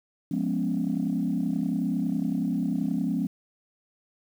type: chord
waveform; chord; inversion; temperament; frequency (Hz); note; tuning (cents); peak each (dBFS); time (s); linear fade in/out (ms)
sine; C# dominant seventh; first; equal with one note detuned; 175.83 / 207.7 / 246.9 / 277.2; E#3 / G#3 / B3 / C#4; +12 / 0 / 0 / 0; -29; 0.31-3.27; 5
effects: tanh soft clip ceiling -17 dBFS + 9-bit